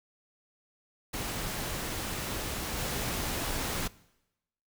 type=noise with level steps; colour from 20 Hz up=pink; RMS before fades=-35 / -33 dBFS; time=1.13-3.88 s; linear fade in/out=10 ms; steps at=2.77 s; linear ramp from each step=5 ms; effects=noise-tail reverb RT60 0.9 s tail -21 dB re dry